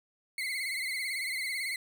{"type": "tone with vibrato", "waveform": "35% pulse", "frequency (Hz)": 2122, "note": "C7", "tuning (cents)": 24, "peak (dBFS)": -30, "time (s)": [0.38, 1.76], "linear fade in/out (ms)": 2, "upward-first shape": "sine", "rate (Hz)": 18, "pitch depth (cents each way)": 86, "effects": []}